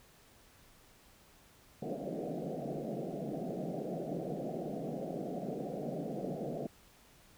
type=band-pass noise; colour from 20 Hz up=pink; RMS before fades=-39 dBFS; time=1.82-6.67 s; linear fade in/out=5 ms; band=140 to 740 Hz; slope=96 dB/octave; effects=pink hiss -62 dBFS RMS until 7.37 s